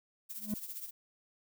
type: noise with tremolo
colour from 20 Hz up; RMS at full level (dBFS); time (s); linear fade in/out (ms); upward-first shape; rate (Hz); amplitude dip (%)
violet; -40; 0.29-0.91; 20; triangle; 15; 75
type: tone with exponential growth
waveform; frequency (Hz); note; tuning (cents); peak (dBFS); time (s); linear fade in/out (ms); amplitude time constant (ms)
triangle; 210.6; G#3; +24; -26; 0.37-0.54; 2; 36
effects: none